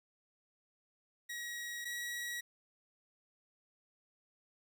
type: tone pair in turn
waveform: sawtooth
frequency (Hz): 1905 / 1917.1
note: A#6 / A#6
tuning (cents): +37 / +48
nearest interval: unison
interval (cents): 11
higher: second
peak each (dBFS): -37 / -35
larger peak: second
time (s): 1.29-1.85 / 1.85-2.41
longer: neither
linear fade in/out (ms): 10
effects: none